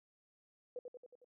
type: tone with echo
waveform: sine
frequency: 493.9 Hz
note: B4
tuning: in tune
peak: -40 dBFS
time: 0.76-0.79 s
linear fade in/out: 2 ms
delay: 91 ms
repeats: 5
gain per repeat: -4 dB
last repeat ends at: 1.245 s
effects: none